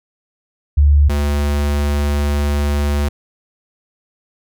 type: tone pair in turn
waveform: sine / square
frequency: 72.5 / 72.5 Hz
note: D2 / D2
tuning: -22 / -22 cents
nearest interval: unison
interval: 0 cents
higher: neither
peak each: -7 / -15 dBFS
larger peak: first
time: 0.77-1.09 / 1.09-3.09 s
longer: second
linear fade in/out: 10 ms
effects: none